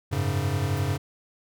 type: chord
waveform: square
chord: F# suspended second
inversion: none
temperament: equal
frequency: 92.5 / 103.83 / 138.59 Hz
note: F#2 / G#2 / C#3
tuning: 0 / 0 / 0 cents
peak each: -29 dBFS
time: 0.11-0.98 s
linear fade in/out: 20 ms
type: noise with exponential decay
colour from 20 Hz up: violet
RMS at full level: -40 dBFS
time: 0.77-0.85 s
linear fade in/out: 1 ms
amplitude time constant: 17 ms
effects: none